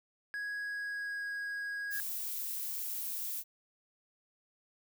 triangle tone with pitch glide, 1661.2 to 1647.8 Hz, G#6 to G#6, 0 to -14 cents, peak -34 dBFS, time 0.34-2 s, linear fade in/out 0 ms, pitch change -14 cents, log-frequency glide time 0.54-1.29 s
violet noise, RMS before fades -38 dBFS, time 1.9-3.44 s, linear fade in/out 50 ms
effects none

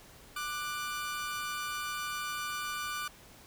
sawtooth tone pair together, 1185.5 / 1480 Hz, D6 / F#6, +16 / 0 cents, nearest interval major third, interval 384 cents, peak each -33 / -35 dBFS, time 0.36-3.08 s, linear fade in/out 5 ms, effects pink hiss -55 dBFS RMS until 3.46 s

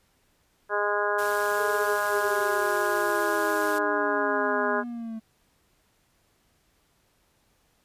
harmonic tone, 206.1 Hz, G#3, 13 cents flat, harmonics 2 / 3 / 4 / 5 / 6 / 7 / 8, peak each -29 / -30 / -34 / -30 / -34 / -31 / -31 dBFS, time 0.69-4.84 s, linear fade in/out 50 ms
white noise, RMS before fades -39 dBFS, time 1.18-3.79 s, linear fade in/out 10 ms
triangle linear sweep, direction down, 440 to 220 Hz, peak -30 dBFS, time 1.58-5.2 s, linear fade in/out 20 ms
effects pink hiss -67 dBFS RMS until 7.84 s + resampled to 32000 Hz

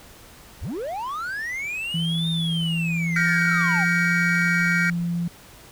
triangle linear two-way sweep, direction up then down, 32.11 to 3670 to 723 Hz, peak -25 dBFS, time 0.61-3.85 s, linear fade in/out 20 ms, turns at 2.29 s
sine tone with pitch glide, 164.81 to 171.91 Hz, E3 to F3, 0 to -27 cents, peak -22 dBFS, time 1.94-5.28 s, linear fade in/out 5 ms, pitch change +73 cents, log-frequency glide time 2.65-3.9 s
triangle chord, G half-diminished seventh, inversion third, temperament just, 1411.2 / 1568 / 1881.6 / 2258 Hz, F6 / G6 / Bb6 / Db7, +18 / 0 / +16 / +31 cents, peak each -23 dBFS, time 3.16-4.9 s, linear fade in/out 2 ms
effects tanh soft clip ceiling -8 dBFS + pink hiss -47 dBFS RMS until 5.71 s

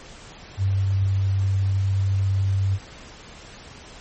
sine tone, 97.2 Hz, G2, 14 cents flat, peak -18 dBFS, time 0.57-2.79 s, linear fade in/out 50 ms, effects pink hiss -43 dBFS RMS until 4 s + MP3 32 kbps

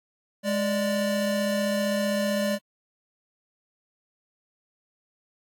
square tone pair together, 207.6 / 587.3 Hz, G#3 / D5, 0 / 0 cents, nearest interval octave + tritone, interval 1800 cents, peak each -27 dBFS, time 0.43-2.59 s, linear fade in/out 50 ms, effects AAC 64 kbps

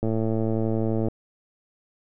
click train, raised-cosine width 2 ms, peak -13 dBFS, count 118, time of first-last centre 0.03-1.084 s, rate 111 Hz, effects none

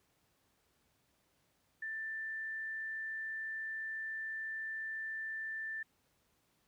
sine tone, 1773 Hz, A6, 13 cents sharp, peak -38 dBFS, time 1.82-5.83 s, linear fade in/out 5 ms, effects pink hiss -75 dBFS RMS until 6.67 s + high-pass 60 Hz 12 dB/octave

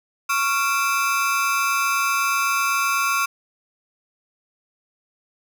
30% pulse ring-modulated tone, 1244.5 Hz, D#6, in tune, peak -13 dBFS, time 0.29-3.26 s, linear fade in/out 10 ms, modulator 136 Hz, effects none

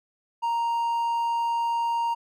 triangle tone, 932.3 Hz, A#5, in tune, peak -21 dBFS, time 0.42-2.15 s, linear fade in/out 20 ms, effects none

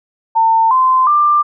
sine tone with pitch steps, 900 / 1033.8 / 1187.6 Hz, A5 / C6 / D6, +39 / -21 / +19 cents, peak -8 dBFS, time 0.35-1.43 s, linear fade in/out 20 ms, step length 360 ms, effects none

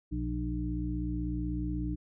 harmonic tone with a mistuned harmonic, 60.4 Hz, B1, 38 cents flat, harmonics 1 / 2 / 3 / 5, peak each -34 / -39 / -38 / -35 dBFS, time 0.11-1.96 s, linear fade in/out 20 ms, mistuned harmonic 3, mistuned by -42 cents, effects none

